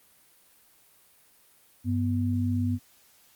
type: tone pair together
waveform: sine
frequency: 98 / 245.7 Hz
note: G2 / B3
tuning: 0 / -9 cents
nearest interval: octave + major third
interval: 1591 cents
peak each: -26 / -27 dBFS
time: 1.84-2.79 s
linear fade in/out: 50 ms
effects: white hiss -60 dBFS RMS until 3.35 s + Opus 32 kbps